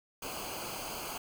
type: noise with comb filter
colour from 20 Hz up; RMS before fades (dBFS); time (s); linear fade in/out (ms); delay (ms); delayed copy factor
pink; -40; 0.22-1.18; 5; 0.54; -0.75
effects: none